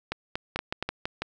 two click trains, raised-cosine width 0.3 ms, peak -13 / -13 dBFS, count 5 / 4, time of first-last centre 0.56-1.22 / 0.12-0.826 s, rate 6.06 / 4.25 Hz, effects none

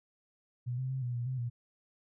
sine tone with pitch steps, 122.6 / 130 / 132.1 / 122.5 / 120.1 / 129.7 / 119.9 Hz, B2 / C3 / C3 / B2 / B2 / C3 / A#2, -12 / -11 / +17 / -14 / -48 / -15 / +49 cents, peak -32 dBFS, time 0.66-1.5 s, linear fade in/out 20 ms, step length 120 ms, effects none

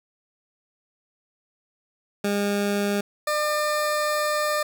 20% pulse tone pair in turn, 203 / 601 Hz, G#3 / D5, -39 / +40 cents, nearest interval octave + perfect fifth, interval 1879 cents, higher second, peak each -17 dBFS, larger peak neither, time 2.24-3.01 / 3.27-4.63 s, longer second, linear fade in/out 5 ms, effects none

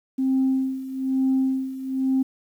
sine tone with tremolo, 264 Hz, C4, 16 cents sharp, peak -16 dBFS, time 0.18-2.23 s, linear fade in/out 10 ms, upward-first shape sine, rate 1.1 Hz, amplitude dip 80%, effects tanh soft clip ceiling -14 dBFS + 9-bit

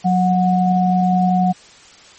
sine tone pair together, 183 / 732.5 Hz, F#3 / F#5, -19 / -18 cents, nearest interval 2 octaves, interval 2401 cents, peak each -14 / -16 dBFS, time 0.04-1.53 s, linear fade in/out 20 ms, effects white hiss -44 dBFS RMS until 2.18 s + MP3 32 kbps

